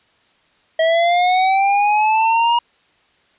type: linear sweep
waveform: square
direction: up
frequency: 641 to 954 Hz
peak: -13 dBFS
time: 0.79-2.59 s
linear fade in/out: 5 ms
effects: white hiss -57 dBFS RMS until 3.38 s + resampled to 8000 Hz